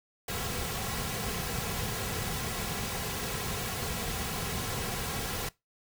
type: noise with comb filter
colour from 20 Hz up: pink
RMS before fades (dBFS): -34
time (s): 0.28-5.49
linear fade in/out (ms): 5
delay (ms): 3.3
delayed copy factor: -0.55
effects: noise-tail reverb RT60 0.2 s tail -21 dB re dry